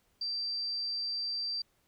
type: tone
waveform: sine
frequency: 4691 Hz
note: D8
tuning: 3 cents flat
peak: -32 dBFS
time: 0.21-1.62 s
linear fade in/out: 5 ms
effects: pink hiss -72 dBFS RMS until 1.87 s